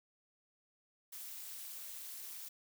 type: noise with amplitude modulation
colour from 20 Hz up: blue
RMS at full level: -44 dBFS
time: 1.12-2.49 s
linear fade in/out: 10 ms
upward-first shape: sine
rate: 226 Hz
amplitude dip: 75%
effects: none